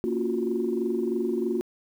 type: chord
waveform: sine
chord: Gb major seventh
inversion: first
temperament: just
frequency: 231.2 / 277.5 / 346.9 / 370 Hz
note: Bb3 / Db4 / F4 / Gb4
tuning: -14 / +2 / -12 / 0 cents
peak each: -29 / -34 / -28 / -28 dBFS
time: 0.04-1.61 s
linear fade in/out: 0 ms
effects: tanh soft clip ceiling -15 dBFS + 9-bit